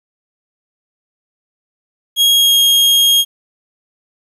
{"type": "tone with pitch glide", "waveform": "40% pulse", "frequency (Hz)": [3282, 3256], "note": ["G#7", "G#7"], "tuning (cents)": [-21, -35], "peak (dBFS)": -7, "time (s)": [2.16, 3.25], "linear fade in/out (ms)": 50, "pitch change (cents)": -14, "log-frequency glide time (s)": [2.34, 2.6], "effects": ["8-bit"]}